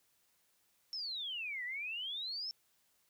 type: exponential two-way sweep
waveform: sine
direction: down then up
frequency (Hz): 5440 to 1905 to 5440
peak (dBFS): -38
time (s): 0.93-2.51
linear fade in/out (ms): 0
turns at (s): 1.64
effects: white hiss -74 dBFS RMS until 3.09 s